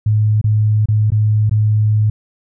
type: tone with dropouts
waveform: sine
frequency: 107 Hz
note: A2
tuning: 48 cents flat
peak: -10 dBFS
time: 0.06-2.1 s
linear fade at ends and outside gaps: 5 ms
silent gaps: 0.414-0.441 / 0.858-0.885 / 1.104-1.119 / 1.496-1.511 s
effects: none